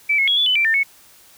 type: tone with pitch steps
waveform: sine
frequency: 2314 / 2177 / 3333 / 3453 / 3010 / 2347 / 1799 / 2207 Hz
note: D7 / C#7 / G#7 / A7 / F#7 / D7 / A6 / C#7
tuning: -26 / -32 / +5 / -33 / +29 / -2 / +38 / -8 cents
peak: -14 dBFS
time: 0.09-0.834 s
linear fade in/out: 10 ms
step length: 93 ms
effects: white hiss -49 dBFS RMS until 1.37 s